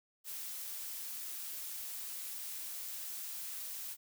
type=noise; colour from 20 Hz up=blue; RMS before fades=-43 dBFS; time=0.24-3.97 s; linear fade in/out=50 ms; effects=none